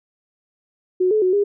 sine tone with pitch steps, 367.4 / 429.8 / 369 / 406.5 Hz, F#4 / A4 / F#4 / G#4, -12 / -41 / -5 / -37 cents, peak -14 dBFS, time 1-1.44 s, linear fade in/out 10 ms, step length 110 ms, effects none

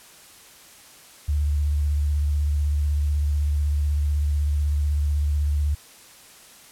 sine tone with vibrato, 73.42 Hz, D2, in tune, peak -19 dBFS, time 1.28-5.75 s, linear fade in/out 10 ms, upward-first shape triangle, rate 16 Hz, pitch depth 48 cents each way, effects white hiss -48 dBFS RMS until 6.71 s + low-pass 12000 Hz 12 dB/octave

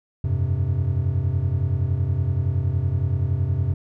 triangle chord, F suspended second, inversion none, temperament equal, 87.31 / 98 / 130.81 Hz, F2 / G2 / C3, 0 / 0 / 0 cents, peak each -22 dBFS, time 0.24-3.74 s, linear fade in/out 5 ms, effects none

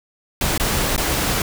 pink noise with dropouts, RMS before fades -20 dBFS, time 0.41-1.42 s, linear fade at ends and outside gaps 2 ms, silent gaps 0.578-0.598 / 0.964-0.978 s, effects none

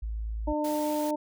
sine tone, 54.6 Hz, A1, 13 cents flat, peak -30 dBFS, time 0.02-0.53 s, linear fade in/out 10 ms
harmonic tone, 300.8 Hz, D4, 42 cents sharp, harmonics 1 / 2 / 3, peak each -29 / -30 / -33 dBFS, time 0.47-1.16 s, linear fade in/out 10 ms
white noise, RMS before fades -42 dBFS, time 0.64-1.11 s, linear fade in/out 5 ms
effects none

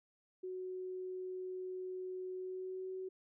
sine tone with pitch glide, 370 to 375.2 Hz, F#4 to F#4, 0 to +24 cents, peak -40 dBFS, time 0.43-3.09 s, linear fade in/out 10 ms, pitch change +24 cents, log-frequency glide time 2.34-2.9 s, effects none

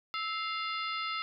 harmonic tone with a mistuned harmonic, 698.5 Hz, F5, in tune, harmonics 2 / 3 / 4 / 5 / 6 / 7, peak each -35 / -39 / -41 / -43 / -45 / -46 dBFS, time 0.14-1.22 s, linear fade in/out 0 ms, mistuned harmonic 2, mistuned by -110 cents, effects none

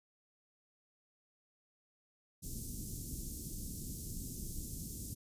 pink band-stop noise, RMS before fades -43 dBFS, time 2.42-5.15 s, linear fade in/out 20 ms, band 290 to 6100 Hz, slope 24 dB/octave, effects resampled to 32000 Hz

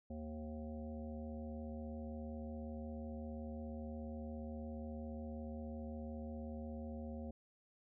harmonic tone with a mistuned harmonic, 77.1 Hz, D#2, 15 cents flat, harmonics 1 / 3 / 5 / 7 / 9 / 10, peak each -47 / -46 / -58 / -52 / -59 / -63 dBFS, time 0.1-7.31 s, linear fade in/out 5 ms, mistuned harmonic 1, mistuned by -42 cents, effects none

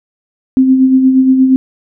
sine tone with tremolo, 261.6 Hz, C4, in tune, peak -3 dBFS, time 0.57-1.56 s, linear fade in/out 0 ms, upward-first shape sine, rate 8.5 Hz, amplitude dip 45%, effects none

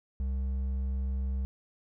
triangle tone with hard clipping, 66.1 Hz, C2, 18 cents sharp, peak -30 dBFS, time 0.2-1.45 s, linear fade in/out 0 ms, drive 8 dB, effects none

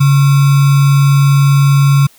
sine tone with sample-and-hold, 140 Hz, C#3, 18 cents sharp, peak -5 dBFS, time 0-2.07 s, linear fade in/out 10 ms, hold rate 1225 Hz, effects white hiss -46 dBFS RMS until 2.18 s

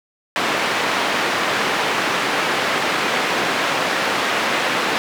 white band-pass noise, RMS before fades -20 dBFS, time 0.36-4.98 s, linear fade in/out 0 ms, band 220 to 2200 Hz, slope 12 dB/octave, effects none

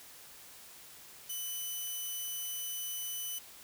5% pulse tone, 3000 Hz, F#7, 23 cents sharp, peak -28 dBFS, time 1.29-3.39 s, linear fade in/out 10 ms, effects white hiss -53 dBFS RMS until 3.63 s

